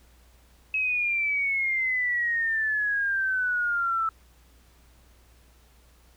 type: exponential sweep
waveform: sine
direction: down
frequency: 2572 to 1313 Hz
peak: -23 dBFS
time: 0.74-4.09 s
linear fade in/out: 2 ms
effects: added 60 Hz sine -56 dBFS peak until 6.16 s + pink hiss -61 dBFS RMS until 6.16 s